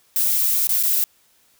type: noise with dropouts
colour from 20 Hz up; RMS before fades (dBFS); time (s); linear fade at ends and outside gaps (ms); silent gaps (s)
violet; -19; 0.16-1.04; 1; 0.671-0.692 / 0.828-0.834
effects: white hiss -59 dBFS RMS until 1.59 s